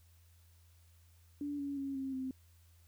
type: tone with pitch steps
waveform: sine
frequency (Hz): 288.9 / 281.7 / 274.6 / 267.7 / 261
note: D4 / C#4 / C#4 / C4 / C4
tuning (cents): -28 / +28 / -16 / +40 / -4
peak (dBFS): -36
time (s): 1.41-2.31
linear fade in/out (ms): 2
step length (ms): 180
effects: added 84 Hz sine -61 dBFS peak until 2.87 s + white hiss -71 dBFS RMS until 2.87 s

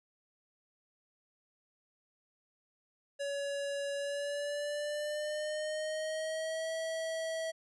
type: tone with pitch glide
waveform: square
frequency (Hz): 564 to 647.9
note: C#5 to E5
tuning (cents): +30 to -30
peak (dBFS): -35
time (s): 3.19-7.52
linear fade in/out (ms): 20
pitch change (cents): +240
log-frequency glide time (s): 3.95-6.72
effects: resampled to 24000 Hz

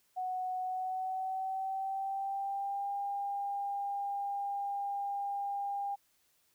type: tone with pitch glide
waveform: sine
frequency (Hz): 740 to 802.3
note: F#5 to G5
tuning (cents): 0 to +40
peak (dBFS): -33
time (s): 0.16-5.96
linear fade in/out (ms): 20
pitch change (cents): +140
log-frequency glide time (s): 0.6-2.91
effects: white hiss -72 dBFS RMS until 6.54 s

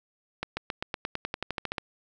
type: accelerating click train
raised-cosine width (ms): 0.3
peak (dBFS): -14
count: 15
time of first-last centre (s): 0.43-1.782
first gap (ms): 140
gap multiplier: 0.94
effects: none

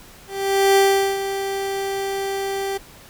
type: tone with ADSR envelope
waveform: 30% pulse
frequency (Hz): 392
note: G4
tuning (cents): 0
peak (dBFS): -9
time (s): 0.27-2.78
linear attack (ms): 490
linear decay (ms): 410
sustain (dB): -11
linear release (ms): 12
effects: pink hiss -45 dBFS RMS until 3.09 s

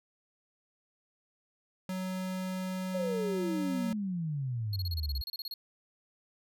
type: tone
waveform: square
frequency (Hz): 186.1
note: F#3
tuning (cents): +10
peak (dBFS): -34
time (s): 1.89-3.93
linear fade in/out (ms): 2
type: exponential sweep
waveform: sine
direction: down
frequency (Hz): 565 to 63.5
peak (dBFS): -31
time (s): 2.94-5.22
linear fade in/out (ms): 10
type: tone bursts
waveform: square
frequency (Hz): 4310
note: C#8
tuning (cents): -49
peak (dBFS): -37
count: 14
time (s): 4.73-5.54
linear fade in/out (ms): 2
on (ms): 30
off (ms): 30
effects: none

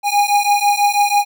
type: beating tone pair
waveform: square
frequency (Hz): 815 / 821.1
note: G#5 / G#5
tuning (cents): -33 / -20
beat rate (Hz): 6.1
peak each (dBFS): -16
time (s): 0.03-1.25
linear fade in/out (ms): 50
effects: none

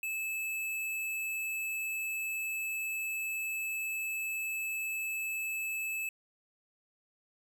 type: tone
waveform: square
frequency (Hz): 2611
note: E7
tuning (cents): -17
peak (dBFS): -34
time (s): 0.03-6.09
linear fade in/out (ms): 2
effects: none

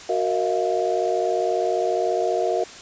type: tone cluster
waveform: sine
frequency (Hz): 369.3 / 464 / 639 / 699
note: F#4 / A#4 / D#5 / F5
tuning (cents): -3 / -8 / +46 / +1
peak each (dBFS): -25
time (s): 0.09-2.64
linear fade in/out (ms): 5
effects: white hiss -40 dBFS RMS until 2.81 s + resampled to 16000 Hz

